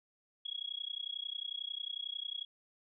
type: tone with amplitude modulation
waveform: sine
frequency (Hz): 3322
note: G#7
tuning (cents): 0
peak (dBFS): -34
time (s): 0.45-2.45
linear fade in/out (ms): 10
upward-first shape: sine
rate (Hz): 31.1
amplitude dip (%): 100
effects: none